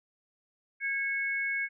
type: tone pair together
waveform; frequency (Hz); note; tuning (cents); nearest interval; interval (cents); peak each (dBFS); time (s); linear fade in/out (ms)
sine; 1638.6 / 2200; G#6 / C#7; -24 / -14; perfect fourth; 510; -33 / -30; 0.8-1.69; 50
effects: none